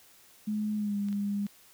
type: tone with pitch glide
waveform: sine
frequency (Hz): 211.8 to 202.6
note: G#3 to G#3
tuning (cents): +34 to -43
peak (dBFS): -28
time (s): 0.47-1.47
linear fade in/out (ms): 10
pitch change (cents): -77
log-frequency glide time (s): 0.76-0.96
type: clicks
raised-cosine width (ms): 0.2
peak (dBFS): -33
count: 3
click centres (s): 1.086 / 1.128 / 1.467
effects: white hiss -58 dBFS RMS until 1.73 s